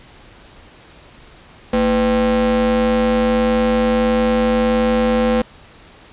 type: ring-modulated tone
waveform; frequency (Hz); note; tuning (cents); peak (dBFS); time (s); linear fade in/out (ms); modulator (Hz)
square; 138.59; C#3; 0; -11; 1.73-5.42; 5; 365
effects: pink hiss -44 dBFS RMS until 6.12 s + resampled to 8000 Hz